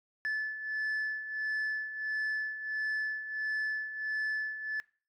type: beating tone pair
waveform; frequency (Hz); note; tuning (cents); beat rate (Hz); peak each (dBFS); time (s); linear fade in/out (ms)
sine; 1735 / 1736.5; A6 / A6; -25 / -23; 1.5; -36 / -31; 0.25-4.8; 0
effects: noise-tail reverb RT60 0.4 s tail -22 dB re dry + tanh soft clip ceiling -29 dBFS